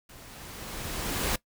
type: noise with level ramp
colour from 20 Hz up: pink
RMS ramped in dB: -50 to -27 dBFS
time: 0.09-1.36 s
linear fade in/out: 5 ms
effects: noise-tail reverb RT60 0.1 s tail -20 dB re dry